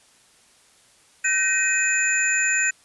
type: tone cluster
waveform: sine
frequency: 1536 / 1872 / 2521 / 7080 Hz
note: G6 / A#6 / D#7 / A8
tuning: -36 / +7 / +22 / +10 cents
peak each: -24 dBFS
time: 1.24-2.71 s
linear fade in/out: 10 ms
effects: white hiss -56 dBFS RMS until 2.84 s + resampled to 24000 Hz